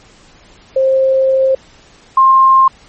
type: tone pair in turn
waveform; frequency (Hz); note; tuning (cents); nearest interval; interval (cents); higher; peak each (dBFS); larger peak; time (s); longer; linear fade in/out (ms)
sine; 530 / 1060; C5 / C6; +22 / +22; octave; 1200; second; -8 / -4; second; 0.76-1.55 / 2.17-2.68; first; 5
effects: pink hiss -44 dBFS RMS until 2.88 s + MP3 32 kbps